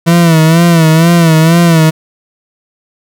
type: tone with vibrato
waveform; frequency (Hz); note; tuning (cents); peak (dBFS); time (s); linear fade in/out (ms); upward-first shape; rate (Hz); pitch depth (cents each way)
40% pulse; 164.9; E3; +1; -3; 0.06-1.91; 20; sine; 2.1; 75
effects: none